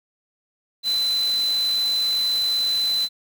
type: tone in noise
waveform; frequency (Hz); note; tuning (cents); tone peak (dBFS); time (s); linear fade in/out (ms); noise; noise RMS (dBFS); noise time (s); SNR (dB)
sine; 4026; B7; +33; -19; 0.83-3.09; 50; white; -35; 0.83-3.09; +13
effects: none